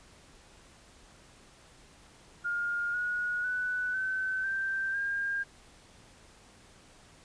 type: tone with pitch steps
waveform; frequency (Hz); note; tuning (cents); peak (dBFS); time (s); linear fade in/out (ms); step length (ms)
sine; 1416 / 1452.4 / 1489.8 / 1528.2 / 1567.5 / 1607.9; F6 / F#6 / F#6 / G6 / G6 / G6; +23 / -33 / +11 / -44 / -1 / +44; -29; 2.44-5.44; 20; 500
effects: pink hiss -57 dBFS RMS until 7.24 s + resampled to 22050 Hz